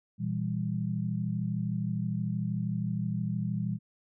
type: chord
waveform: sine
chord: E diminished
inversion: second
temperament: just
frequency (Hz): 118.67 / 164.81 / 197.78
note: Bb2 / E3 / G3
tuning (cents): +31 / 0 / +16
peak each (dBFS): -33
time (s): 0.18-3.79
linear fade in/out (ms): 50
effects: none